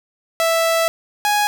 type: tone pair in turn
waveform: sawtooth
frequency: 659.3 / 830.7 Hz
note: E5 / G#5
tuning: 0 / 0 cents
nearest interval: major third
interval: 400 cents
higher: second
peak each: -11 dBFS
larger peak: neither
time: 0.4-0.88 / 1.25-1.47 s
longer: first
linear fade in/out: 0 ms
effects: none